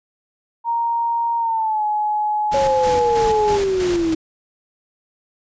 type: tone with pitch glide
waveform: sine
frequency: 932.3 to 845.1 Hz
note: A#5 to G#5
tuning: 0 to +30 cents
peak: -17 dBFS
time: 0.64-3.59 s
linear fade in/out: 50 ms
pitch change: -170 cents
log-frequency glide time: 1.38-1.84 s
type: noise with tremolo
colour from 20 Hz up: pink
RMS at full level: -27 dBFS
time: 2.51-4.15 s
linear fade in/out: 20 ms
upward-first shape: square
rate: 3.1 Hz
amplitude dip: 50%
type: linear sweep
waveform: sine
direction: down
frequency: 554.4 to 317 Hz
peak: -16 dBFS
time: 2.54-4.15 s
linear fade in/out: 5 ms
effects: resampled to 16000 Hz